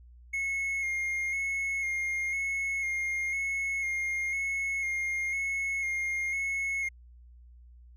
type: tone with vibrato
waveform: triangle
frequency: 2157 Hz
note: C#7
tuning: 48 cents flat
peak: -27 dBFS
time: 0.33-6.89 s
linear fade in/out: 10 ms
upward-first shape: square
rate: 1 Hz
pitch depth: 24 cents each way
effects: added 60 Hz sine -50 dBFS peak until 7.96 s